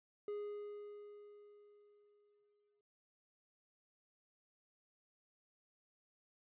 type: tone with exponential decay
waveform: triangle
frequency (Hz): 413.7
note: G#4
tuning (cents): -7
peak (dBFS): -37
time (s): 0.28-2.81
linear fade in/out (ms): 2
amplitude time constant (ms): 550
effects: resampled to 8000 Hz